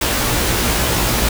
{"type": "noise with comb filter", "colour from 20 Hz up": "pink", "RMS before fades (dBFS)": -17, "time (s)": [0.01, 1.29], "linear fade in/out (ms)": 5, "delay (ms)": 17, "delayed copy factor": 0.95, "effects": []}